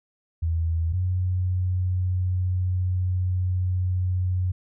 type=tone pair in turn; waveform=sine; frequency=82.41 / 91.47 Hz; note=E2 / F#2; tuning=0 / -19 cents; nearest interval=major second; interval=181 cents; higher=second; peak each=-21 dBFS; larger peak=neither; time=0.42-0.93 / 0.93-4.52 s; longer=second; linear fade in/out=10 ms; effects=none